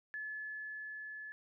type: tone with level ramp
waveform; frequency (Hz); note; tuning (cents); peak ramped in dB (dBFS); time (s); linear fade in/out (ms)
sine; 1720; A6; -40; -39 to -44; 0.14-1.32; 0
effects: none